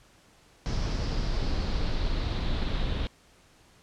brown noise with low-pass filter sweep, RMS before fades -28 dBFS, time 0.66-3.07 s, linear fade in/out 0 ms, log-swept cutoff 5400 to 3600 Hz, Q 3.8, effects pink hiss -59 dBFS RMS until 3.82 s + low-pass 9000 Hz 12 dB/octave

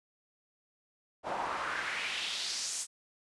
pink noise with band-pass filter sweep, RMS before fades -36 dBFS, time 1.23-2.87 s, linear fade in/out 50 ms, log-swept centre 700 to 8200 Hz, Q 2.2, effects resampled to 24000 Hz

